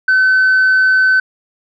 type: tone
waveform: sine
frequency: 1522 Hz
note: F#6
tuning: 48 cents sharp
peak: -6 dBFS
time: 0.08-1.2 s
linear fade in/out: 5 ms
effects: tanh soft clip ceiling -6 dBFS